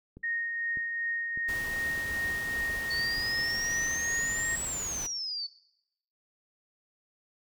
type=click train; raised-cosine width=3 ms; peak=-33 dBFS; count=7; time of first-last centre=0.17-3.784 s; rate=1.66 Hz
type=tone with tremolo; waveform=sine; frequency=1858 Hz; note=A#6; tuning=6 cents flat; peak=-28 dBFS; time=0.23-4.56 s; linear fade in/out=10 ms; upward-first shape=triangle; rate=2.6 Hz; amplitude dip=35%
type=noise; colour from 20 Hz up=pink; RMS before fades=-41 dBFS; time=1.48-5.07 s; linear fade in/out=10 ms
type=exponential two-way sweep; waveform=sine; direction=up then down; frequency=4435 to 7840 to 4435 Hz; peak=-32 dBFS; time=2.9-5.47 s; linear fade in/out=10 ms; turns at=4.63 s
effects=noise-tail reverb RT60 0.8 s tail -19 dB re dry